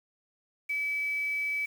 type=tone with quantisation; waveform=sine; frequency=2294 Hz; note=D7; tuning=41 cents flat; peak=-28 dBFS; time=0.69-1.66 s; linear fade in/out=10 ms; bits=8; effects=none